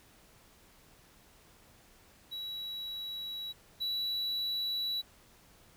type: tone pair in turn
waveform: triangle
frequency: 3900 / 3929 Hz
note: B7 / B7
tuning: -23 / -10 cents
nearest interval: unison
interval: 13 cents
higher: second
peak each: -36 / -30 dBFS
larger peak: second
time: 2.31-3.53 / 3.8-5.02 s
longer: neither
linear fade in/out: 20 ms
effects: pink hiss -61 dBFS RMS until 5.76 s